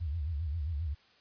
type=tone with vibrato; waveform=sine; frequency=77.78 Hz; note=D#2; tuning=in tune; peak=-31 dBFS; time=0-0.95 s; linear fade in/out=20 ms; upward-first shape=sine; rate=7.5 Hz; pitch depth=190 cents each way; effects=white hiss -63 dBFS RMS until 1.2 s + resampled to 11025 Hz